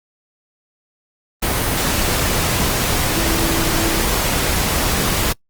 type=tone in noise; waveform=sine; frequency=329.8 Hz; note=E4; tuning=1 cent sharp; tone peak=-24 dBFS; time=3.16-4.04 s; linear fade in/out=10 ms; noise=pink; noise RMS=-18 dBFS; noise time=1.42-5.33 s; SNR=-9 dB; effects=noise-tail reverb RT60 0.1 s tail -26 dB re dry + Opus 32 kbps